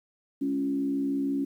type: tone with frequency modulation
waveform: sine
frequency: 277.2 Hz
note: C#4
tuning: in tune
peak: -25 dBFS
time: 0.41-1.45 s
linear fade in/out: 10 ms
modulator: 66.1 Hz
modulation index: 0.58
effects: 10-bit